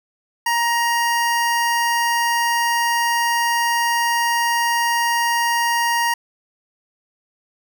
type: tone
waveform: 25% pulse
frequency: 940 Hz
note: A#5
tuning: 14 cents sharp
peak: -13 dBFS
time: 0.46-6.14 s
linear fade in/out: 5 ms
effects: none